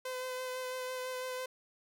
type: tone with vibrato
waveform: sawtooth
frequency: 510 Hz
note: C5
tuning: 44 cents flat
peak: -33 dBFS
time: 0.05-1.46 s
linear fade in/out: 5 ms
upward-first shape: sine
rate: 6 Hz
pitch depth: 15 cents each way
effects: none